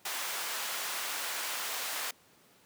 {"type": "high-pass noise", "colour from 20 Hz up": "pink", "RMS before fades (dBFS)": -36, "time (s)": [0.05, 2.11], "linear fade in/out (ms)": 5, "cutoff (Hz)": 920, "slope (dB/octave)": 12, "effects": ["pink hiss -62 dBFS RMS until 2.65 s", "high-pass 150 Hz 12 dB/octave"]}